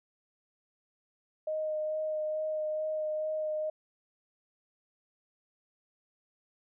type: tone with vibrato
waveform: sine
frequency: 619 Hz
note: D#5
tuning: 9 cents flat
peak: -30 dBFS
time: 1.47-3.7 s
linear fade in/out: 5 ms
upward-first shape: sine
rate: 2.3 Hz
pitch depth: 12 cents each way
effects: none